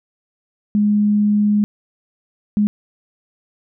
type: tone bursts at uneven times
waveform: sine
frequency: 208 Hz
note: G#3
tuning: 3 cents sharp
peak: -12 dBFS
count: 2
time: 0.75-1.64 / 2.57-2.67 s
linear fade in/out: 0 ms
effects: none